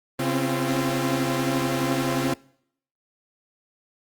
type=tone cluster; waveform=sawtooth; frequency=136.1 / 258 / 269.6 / 342.7 Hz; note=C#3 / C4 / C#4 / F4; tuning=-31 / -24 / -48 / -33 cents; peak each=-24 dBFS; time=0.19-2.34 s; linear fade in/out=5 ms; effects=noise-tail reverb RT60 0.7 s tail -24 dB re dry + Opus 32 kbps